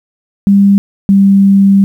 sine tone pair in turn, 199 / 196.71 Hz, G3 / G3, +26 / +6 cents, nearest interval unison, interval 20 cents, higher first, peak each -3 dBFS, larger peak neither, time 0.47-0.78 / 1.09-1.84 s, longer second, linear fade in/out 0 ms, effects 7-bit

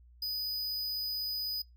square tone, 4978 Hz, D#8, in tune, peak -33 dBFS, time 0.22-1.62 s, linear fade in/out 5 ms, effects noise-tail reverb RT60 0.2 s tail -25 dB re dry + added 60 Hz sine -55 dBFS peak until 1.76 s

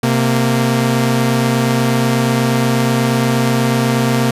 sawtooth tone pair together, 129.6 / 230.9 Hz, C3 / A#3, -16 / -16 cents, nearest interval minor seventh, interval 1000 cents, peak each -11 dBFS, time 0.03-4.31 s, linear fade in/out 5 ms, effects resampled to 32000 Hz

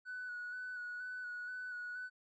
triangle tone with vibrato, 1480 Hz, F#6, in tune, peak -38 dBFS, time 0.05-2.1 s, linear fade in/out 50 ms, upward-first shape square, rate 2.1 Hz, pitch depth 20 cents each way, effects tanh soft clip ceiling -38 dBFS + resampled to 16000 Hz

